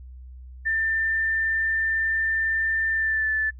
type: tone with pitch glide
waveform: sine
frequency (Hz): 1789 to 1750.2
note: A6 to A6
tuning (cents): +28 to -10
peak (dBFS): -21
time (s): 0.65-3.51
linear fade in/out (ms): 20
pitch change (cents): -38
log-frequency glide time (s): 2.93-3.29
effects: noise-tail reverb RT60 0.1 s tail -24 dB re dry + added 63 Hz sine -39 dBFS peak until 3.59 s